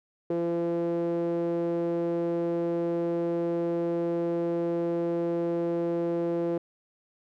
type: tone with band-pass filter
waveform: sawtooth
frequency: 170.1 Hz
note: F3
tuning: 45 cents flat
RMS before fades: -28 dBFS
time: 0.3-6.58 s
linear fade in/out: 5 ms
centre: 420 Hz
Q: 8.9
effects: none